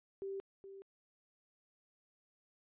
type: tone with echo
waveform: sine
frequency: 390.6 Hz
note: G4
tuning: 6 cents flat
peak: -39 dBFS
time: 0.22-0.4 s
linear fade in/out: 0 ms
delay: 420 ms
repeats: 1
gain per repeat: -10 dB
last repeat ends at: 0.82 s
effects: resampled to 8000 Hz